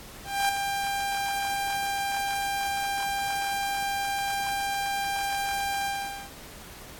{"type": "tone with ADSR envelope", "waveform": "sawtooth", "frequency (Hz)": 795, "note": "G5", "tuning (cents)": 24, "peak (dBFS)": -17, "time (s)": [0.24, 6.32], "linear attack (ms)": 250, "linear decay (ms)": 4, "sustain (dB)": -6, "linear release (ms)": 460, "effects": ["pink hiss -45 dBFS RMS until 6.99 s", "AAC 64 kbps"]}